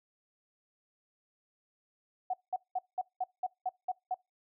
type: tone bursts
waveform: sine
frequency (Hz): 739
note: F#5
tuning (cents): -2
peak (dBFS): -29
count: 9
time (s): 2.3-4.144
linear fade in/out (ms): 5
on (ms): 36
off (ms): 190
effects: noise-tail reverb RT60 0.2 s tail -24 dB re dry